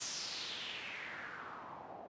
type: noise with low-pass filter sweep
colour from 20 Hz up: white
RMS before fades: -45 dBFS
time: 0-2.08 s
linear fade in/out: 20 ms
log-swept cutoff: 6700 to 660 Hz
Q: 3.2
effects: high-pass 100 Hz 12 dB/octave + resampled to 16000 Hz